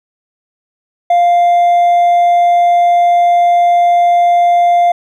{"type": "tone with hard clipping", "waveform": "sine", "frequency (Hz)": 698.5, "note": "F5", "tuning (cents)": 0, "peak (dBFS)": -7, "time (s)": [1.1, 4.92], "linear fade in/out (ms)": 5, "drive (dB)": 2, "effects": []}